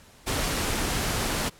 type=noise; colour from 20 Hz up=pink; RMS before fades=-27 dBFS; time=0.26-1.5 s; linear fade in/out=20 ms; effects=pink hiss -53 dBFS RMS until 1.59 s + low-pass 12000 Hz 12 dB/octave